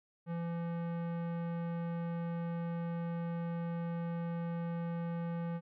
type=tone with tanh clipping; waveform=sine; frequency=169.3 Hz; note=E3; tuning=46 cents sharp; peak=-37 dBFS; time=0.26-5.61 s; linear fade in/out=50 ms; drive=18 dB; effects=none